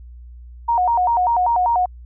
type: tone with vibrato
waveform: sine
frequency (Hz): 825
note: G#5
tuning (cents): -12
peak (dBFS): -14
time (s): 0.68-1.86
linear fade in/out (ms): 10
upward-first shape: square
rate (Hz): 5.1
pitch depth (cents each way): 220
effects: added 60 Hz sine -36 dBFS peak until 2.05 s